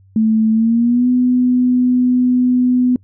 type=tone with pitch glide; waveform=sine; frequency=220 to 249.8 Hz; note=A3 to B3; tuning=0 to +20 cents; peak=-10 dBFS; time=0.16-2.96 s; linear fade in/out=2 ms; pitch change=+220 cents; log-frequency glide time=0.52-1.08 s; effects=noise-tail reverb RT60 0.1 s tail -25 dB re dry + added 96 Hz sine -45 dBFS peak until 3.03 s